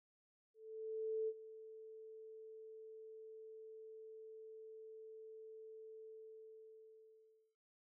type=tone with ADSR envelope; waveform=sine; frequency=440 Hz; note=A4; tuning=in tune; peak=-36 dBFS; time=0.54-7.56 s; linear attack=740 ms; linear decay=50 ms; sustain=-16 dB; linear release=1500 ms; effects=none